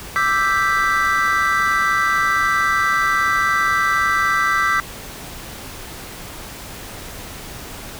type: chord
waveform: triangle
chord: E minor seventh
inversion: third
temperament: equal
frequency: 1174.7 / 1318.5 / 1568 / 1975.5 Hz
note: D6 / E6 / G6 / B6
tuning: 0 / 0 / 0 / 0 cents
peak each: -19 dBFS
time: 0.16-4.8 s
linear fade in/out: 0 ms
effects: pink hiss -34 dBFS RMS until 7.99 s